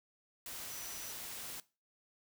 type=tone in noise; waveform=sine; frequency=5900 Hz; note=F#8; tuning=6 cents flat; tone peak=-49 dBFS; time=0.7-1.12 s; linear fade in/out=2 ms; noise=white; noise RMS=-45 dBFS; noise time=0.46-1.6 s; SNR=-7 dB; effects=noise-tail reverb RT60 0.3 s tail -19 dB re dry